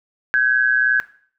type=tone pair together; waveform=sine; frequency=1538.6 / 1661.2 Hz; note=G6 / G#6; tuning=-33 / 0 cents; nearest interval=minor second; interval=133 cents; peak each=-16 dBFS; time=0.34-1 s; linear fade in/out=0 ms; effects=noise-tail reverb RT60 0.5 s tail -17 dB re dry